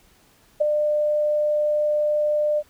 sine tone with ADSR envelope, 599 Hz, D5, 34 cents sharp, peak -13 dBFS, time 0.6-2.63 s, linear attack 15 ms, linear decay 9 ms, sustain -5 dB, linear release 49 ms, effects pink hiss -57 dBFS RMS until 2.69 s

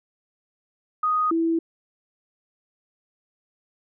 sine tone pair in turn, 1244.5 / 329.6 Hz, D#6 / E4, 0 / 0 cents, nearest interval octave + major seventh, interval 2300 cents, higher first, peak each -19 dBFS, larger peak neither, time 1.03-1.31 / 1.31-1.59 s, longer neither, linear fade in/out 5 ms, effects none

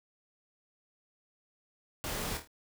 pink noise with echo, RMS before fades -37 dBFS, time 2.04-2.37 s, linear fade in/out 0 ms, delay 26 ms, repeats 4, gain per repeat -6 dB, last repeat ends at 2.474 s, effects none

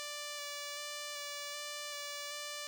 5% pulse tone with vibrato, 584 Hz, D5, 10 cents flat, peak -29 dBFS, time 0-2.67 s, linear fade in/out 0 ms, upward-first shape square, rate 1.3 Hz, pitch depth 12 cents each way, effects none

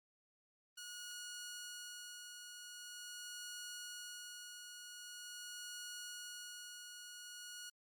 10% pulse tone with tremolo, 1449 Hz, F#6, 37 cents flat, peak -38 dBFS, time 0.77-7.7 s, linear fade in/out 10 ms, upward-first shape sine, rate 0.44 Hz, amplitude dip 40%, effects Opus 32 kbps

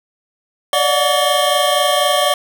square tone cluster, 576 / 600 / 729 / 1140 / 3177 Hz, D5 / D5 / F#5 / C#6 / G7, -34 / +37 / -26 / +48 / +23 cents, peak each -20 dBFS, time 0.73-2.34 s, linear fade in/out 2 ms, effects none

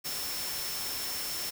sine tone in noise, 5370 Hz, E8, 31 cents sharp, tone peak -38 dBFS, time 0.04-1.51 s, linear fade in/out 20 ms, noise white, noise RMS -36 dBFS, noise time 0.04-1.51 s, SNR -5 dB, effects none

